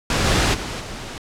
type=noise with level steps; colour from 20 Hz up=pink; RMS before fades=-19 / -17 / -28 / -32 dBFS; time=0.1-1.18 s; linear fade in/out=2 ms; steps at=0.25 / 0.53 / 0.79 s; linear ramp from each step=20 ms; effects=low-pass 7000 Hz 12 dB/octave